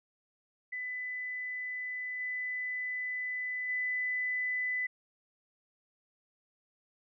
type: tone with level steps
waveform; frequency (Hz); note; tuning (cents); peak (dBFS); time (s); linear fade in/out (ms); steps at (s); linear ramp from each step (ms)
sine; 2000; B6; +21; -35 / -33 / -30; 0.72-4.87; 10; 2.19 / 3.68; 20
effects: none